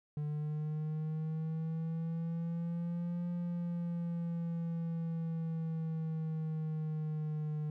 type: linear two-way sweep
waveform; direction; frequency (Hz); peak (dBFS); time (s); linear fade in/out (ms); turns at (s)
triangle; up then down; 148.7 to 174.61 to 151.3; -32; 0.17-7.7; 2; 3.29
effects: none